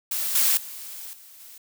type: noise with level steps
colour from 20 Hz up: blue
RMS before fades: -27 / -20 / -38 / -48 / -45 dBFS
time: 0.11-1.58 s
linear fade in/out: 5 ms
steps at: 0.35 / 0.57 / 1.13 / 1.4 s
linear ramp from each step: 2 ms
effects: none